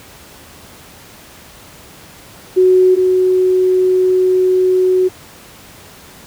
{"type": "tone pair in turn", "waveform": "sine", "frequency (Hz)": [370, 370], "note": ["F#4", "F#4"], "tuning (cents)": [0, 0], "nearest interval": "unison", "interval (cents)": 0, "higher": "neither", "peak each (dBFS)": [-6, -9], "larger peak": "first", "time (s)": [[2.56, 2.96], [2.96, 5.09]], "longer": "second", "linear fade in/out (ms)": 20, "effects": ["pink hiss -39 dBFS RMS until 6.26 s", "high-pass 60 Hz 12 dB/octave"]}